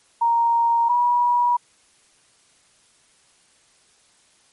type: tone pair in turn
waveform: sine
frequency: 932.3 / 967.2 Hz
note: A#5 / B5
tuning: 0 / -36 cents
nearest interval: minor second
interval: 64 cents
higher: second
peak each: -15 dBFS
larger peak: neither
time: 0.21-0.89 / 0.89-1.57 s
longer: neither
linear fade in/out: 10 ms
effects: white hiss -58 dBFS RMS until 4.52 s + MP3 48 kbps